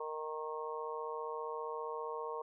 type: harmonic tone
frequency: 155 Hz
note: D#3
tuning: 6 cents flat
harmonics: 3 / 4 / 5 / 6 / 7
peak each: -41 / -48 / -53 / -44 / -44 dBFS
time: 0-2.42 s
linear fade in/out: 5 ms
effects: none